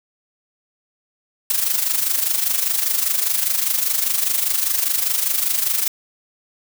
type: noise with amplitude modulation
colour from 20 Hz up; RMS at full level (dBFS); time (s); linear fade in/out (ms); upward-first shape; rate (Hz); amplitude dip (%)
blue; -17; 1.5-5.88; 2; sine; 25; 65
effects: none